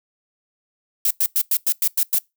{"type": "noise bursts", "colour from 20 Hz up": "violet", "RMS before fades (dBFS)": -18, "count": 8, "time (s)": [1.05, 2.185], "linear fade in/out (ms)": 2, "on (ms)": 57, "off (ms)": 97, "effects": ["noise-tail reverb RT60 0.2 s tail -24 dB re dry"]}